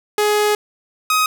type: tone pair in turn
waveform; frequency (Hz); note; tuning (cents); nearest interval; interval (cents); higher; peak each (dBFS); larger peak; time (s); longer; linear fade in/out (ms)
sawtooth; 419.1 / 1258.6; G#4 / D#6; +16 / +19; octave + perfect fifth; 1903; second; -10; neither; 0.18-0.55 / 1.1-1.26; first; 2
effects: none